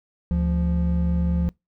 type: tone pair together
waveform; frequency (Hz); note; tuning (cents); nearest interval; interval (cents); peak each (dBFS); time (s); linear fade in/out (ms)
triangle; 73 / 173.74; D2 / F3; -10 / -9; octave + minor third; 1501; -20; 0.31-1.49; 0
effects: noise-tail reverb RT60 0.2 s tail -25 dB re dry